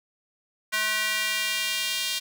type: tone with high-pass filter sweep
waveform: square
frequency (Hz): 215.1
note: A3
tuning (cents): -39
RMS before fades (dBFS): -27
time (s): 0.72-2.2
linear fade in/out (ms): 20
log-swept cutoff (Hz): 1700 to 3300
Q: 1.7
effects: none